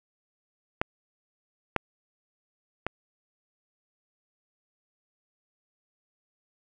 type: clicks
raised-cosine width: 0.5 ms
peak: -9 / -8 / -13 dBFS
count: 3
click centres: 0.815 / 1.763 / 2.866 s
effects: none